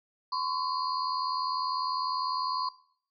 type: tone cluster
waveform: sine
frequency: 1024 / 1104 / 4298 / 4748 Hz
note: C6 / C#6 / C8 / D8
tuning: -38 / -7 / +46 / +18 cents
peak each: -30 / -34 / -39 / -38 dBFS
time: 0.32-2.69 s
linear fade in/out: 5 ms
effects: noise-tail reverb RT60 0.6 s tail -20 dB re dry + MP3 96 kbps